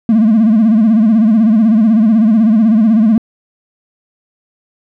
triangle tone with vibrato, 220 Hz, A3, in tune, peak -3 dBFS, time 0.09-3.18 s, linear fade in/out 2 ms, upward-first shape sine, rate 16 Hz, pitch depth 110 cents each way, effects tanh soft clip ceiling -1 dBFS

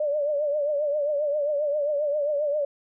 sine tone with vibrato, 587.3 Hz, D5, in tune, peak -22 dBFS, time 0-2.65 s, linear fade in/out 5 ms, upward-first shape triangle, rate 7.5 Hz, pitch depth 89 cents each way, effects none

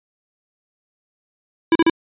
square tone bursts, 329.6 Hz, E4, in tune, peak -11 dBFS, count 3, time 1.72-1.898 s, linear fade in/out 2 ms, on 34 ms, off 38 ms, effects resampled to 8000 Hz

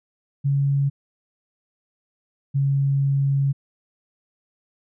sine tone pair in turn, 139.7 / 138.49 Hz, C#3 / C#3, +14 / -1 cents, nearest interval unison, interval 15 cents, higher first, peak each -17 dBFS, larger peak neither, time 0.44-0.9 / 2.54-3.53 s, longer second, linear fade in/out 20 ms, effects none

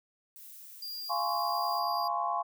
violet noise, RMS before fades -49 dBFS, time 0.36-1.79 s, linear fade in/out 0 ms
square tone, 4798 Hz, D8, 36 cents sharp, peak -38 dBFS, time 0.82-2.08 s, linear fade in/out 5 ms
sine chord, Db major seventh, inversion first, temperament just, 693 / 831.5 / 1039.4 / 1108.7 Hz, F5 / Ab5 / C6 / Db6, -14 / +2 / -12 / 0 cents, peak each -34 dBFS, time 1.09-2.43 s, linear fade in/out 20 ms
effects none

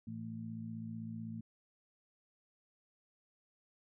harmonic tone, 55.8 Hz, A1, 25 cents sharp, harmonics 2 / 3 / 4, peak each -46 / -49 / -43 dBFS, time 0.07-1.41 s, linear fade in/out 5 ms, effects none

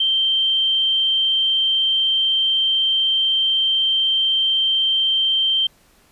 sine tone, 3136 Hz, G7, in tune, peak -15 dBFS, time 0-5.67 s, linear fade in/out 5 ms, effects pink hiss -55 dBFS RMS until 6.11 s + resampled to 32000 Hz

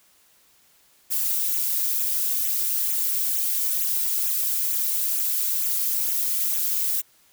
violet noise with flanger, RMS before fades -24 dBFS, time 1.1-7.02 s, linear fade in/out 20 ms, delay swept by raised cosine 0.2 to 4.7 ms, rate 2.2 Hz, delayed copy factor -0.8, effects white hiss -59 dBFS RMS until 7.32 s

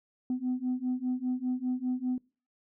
sine beating tone pair, 250 / 255 Hz, B3 / C4, +21 / -44 cents, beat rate 5 Hz, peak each -31 / -30 dBFS, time 0.3-2.18 s, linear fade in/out 2 ms, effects noise-tail reverb RT60 0.4 s tail -24 dB re dry + tanh soft clip ceiling -24 dBFS

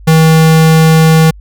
square tone, 160 Hz, D#3, 49 cents sharp, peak -4 dBFS, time 0.07-1.31 s, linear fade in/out 10 ms, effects added 50 Hz sine -30 dBFS peak until 1.4 s

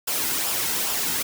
white noise with flanger, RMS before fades -25 dBFS, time 0.07-1.23 s, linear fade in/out 10 ms, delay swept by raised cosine 0.47 to 1.77 ms, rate 2.4 Hz, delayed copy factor -0.5, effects none

